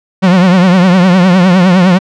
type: tone with vibrato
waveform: 45% pulse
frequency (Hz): 182.6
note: F#3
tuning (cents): -23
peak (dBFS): -4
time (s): 0.22-1.99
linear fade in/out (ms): 20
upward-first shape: triangle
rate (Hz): 9.8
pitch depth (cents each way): 110
effects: low-pass 4000 Hz 12 dB/octave